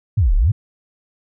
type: exponential two-way sweep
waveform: sine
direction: down then up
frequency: 123.47 to 32.19 to 123.47 Hz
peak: -11 dBFS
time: 0.17-0.52 s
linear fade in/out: 10 ms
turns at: 0.35 s
effects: none